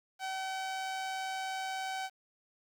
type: tone with amplitude modulation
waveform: sawtooth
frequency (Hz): 762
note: G5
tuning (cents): -49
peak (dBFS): -30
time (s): 0.19-2.1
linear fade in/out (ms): 50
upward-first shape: sine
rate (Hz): 137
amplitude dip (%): 25
effects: low-pass 8000 Hz 12 dB/octave + 10-bit